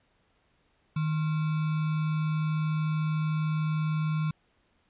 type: tone with sample-and-hold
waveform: sine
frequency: 155.56 Hz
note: D#3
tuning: in tune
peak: -25 dBFS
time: 0.96-4.31 s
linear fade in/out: 5 ms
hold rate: 1225 Hz
effects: pink hiss -69 dBFS RMS until 4.89 s + resampled to 8000 Hz